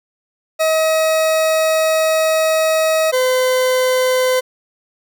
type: tone pair in turn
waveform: 40% pulse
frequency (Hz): 636 / 511.1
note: D#5 / C5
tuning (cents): +38 / -41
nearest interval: major third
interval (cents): 379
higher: first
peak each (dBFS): -12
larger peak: neither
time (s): 0.59-3.12 / 3.12-4.41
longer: first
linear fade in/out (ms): 20
effects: 9-bit